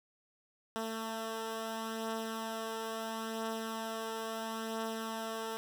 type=beating tone pair; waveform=10% pulse; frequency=223.5 / 224.24 Hz; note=A3 / A3; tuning=+27 / +33 cents; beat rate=0.74 Hz; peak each=-29 / -37 dBFS; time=0.76-5.57 s; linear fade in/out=0 ms; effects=none